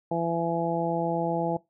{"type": "harmonic tone", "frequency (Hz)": 168, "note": "E3", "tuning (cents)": 33, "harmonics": [1, 2, 3, 4, 5], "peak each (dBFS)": [-31, -31, -31, -31, -31], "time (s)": [0.11, 1.57], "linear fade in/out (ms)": 5, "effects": ["noise-tail reverb RT60 0.2 s tail -21 dB re dry"]}